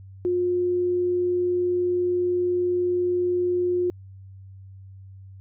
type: tone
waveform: sine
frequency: 357 Hz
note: F4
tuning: 38 cents sharp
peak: -20 dBFS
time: 0.25-3.9 s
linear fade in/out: 0 ms
effects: added 96 Hz sine -41 dBFS peak until 5.4 s